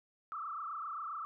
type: tone with frequency modulation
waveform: sine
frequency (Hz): 1244.5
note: D#6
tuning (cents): 0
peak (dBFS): -38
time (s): 0.32-1.25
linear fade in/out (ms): 0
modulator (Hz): 27.5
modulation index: 3.5
effects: none